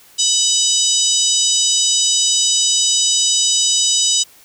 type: harmonic tone with a mistuned harmonic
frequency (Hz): 994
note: B5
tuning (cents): +11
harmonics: 3 / 4 / 5 / 6 / 7 / 8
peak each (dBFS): -20 / -20 / -20 / -20 / -20 / -20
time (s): 0.18-4.24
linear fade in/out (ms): 20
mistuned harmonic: 4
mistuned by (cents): -77
effects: white hiss -47 dBFS RMS until 4.44 s